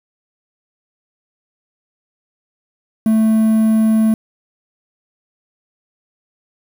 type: tone with quantisation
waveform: triangle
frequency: 220 Hz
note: A3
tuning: in tune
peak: -8 dBFS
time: 3.06-4.14 s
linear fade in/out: 2 ms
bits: 6
effects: none